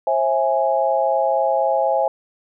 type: chord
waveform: sine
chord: C augmented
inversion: none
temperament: equal with one note detuned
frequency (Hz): 535.5 / 659.3 / 830.6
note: C5 / E5 / G#5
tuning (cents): +40 / 0 / 0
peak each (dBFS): -20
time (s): 0.07-2.08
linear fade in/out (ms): 2
effects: none